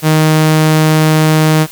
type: tone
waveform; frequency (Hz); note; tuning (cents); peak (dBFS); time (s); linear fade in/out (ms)
sawtooth; 156.2; D#3; +7; -3; 0.02-1.67; 50
effects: white hiss -33 dBFS RMS until 1.71 s